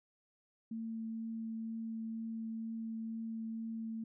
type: tone with vibrato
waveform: sine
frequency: 224.8 Hz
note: A3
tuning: 37 cents sharp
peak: -38 dBFS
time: 0.71-4.04 s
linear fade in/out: 5 ms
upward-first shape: triangle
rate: 2.1 Hz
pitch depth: 9 cents each way
effects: none